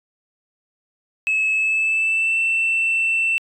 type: tone with pitch glide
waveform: sine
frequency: 2591 to 2678 Hz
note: E7 to E7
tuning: -30 to +27 cents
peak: -15 dBFS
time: 1.27-3.38 s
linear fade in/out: 0 ms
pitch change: +57 cents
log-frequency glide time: 1.53-2.4 s
effects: tanh soft clip ceiling -14 dBFS